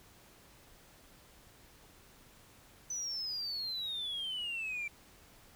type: exponential sweep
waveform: sine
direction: down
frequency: 6060 to 2327 Hz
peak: -34 dBFS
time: 2.9-4.88 s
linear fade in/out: 5 ms
effects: tanh soft clip ceiling -33 dBFS + pink hiss -60 dBFS RMS until 5.55 s